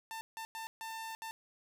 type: tone bursts at uneven times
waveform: sawtooth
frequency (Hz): 895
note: A5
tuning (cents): +29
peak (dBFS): -37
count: 5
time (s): 0.11-0.21 / 0.37-0.45 / 0.55-0.67 / 0.81-1.15 / 1.22-1.31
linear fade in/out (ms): 0
effects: none